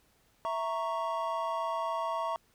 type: chord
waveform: triangle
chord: A# diminished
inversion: second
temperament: equal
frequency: 659.3 / 932.3 / 1108.7 Hz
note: E5 / A#5 / C#6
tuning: 0 / 0 / 0 cents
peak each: -33 dBFS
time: 0.45-2.36 s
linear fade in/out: 0 ms
effects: pink hiss -68 dBFS RMS until 2.54 s